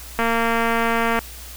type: click train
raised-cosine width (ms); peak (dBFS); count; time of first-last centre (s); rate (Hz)
0.5; -6; 231; 0.19-1.19; 230
effects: added 60 Hz sine -38 dBFS peak until 1.56 s + white hiss -39 dBFS RMS until 1.56 s